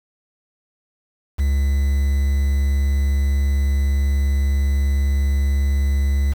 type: tone with quantisation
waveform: triangle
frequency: 69.3 Hz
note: C#2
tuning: in tune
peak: -13 dBFS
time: 1.38-6.34 s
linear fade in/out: 20 ms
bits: 6
effects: none